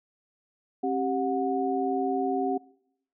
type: tone cluster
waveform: sine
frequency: 268.8 / 390.7 / 730 Hz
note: C4 / G4 / F#5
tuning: +47 / -6 / -24 cents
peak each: -29 dBFS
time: 0.83-2.58 s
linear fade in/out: 10 ms
effects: noise-tail reverb RT60 0.8 s tail -23 dB re dry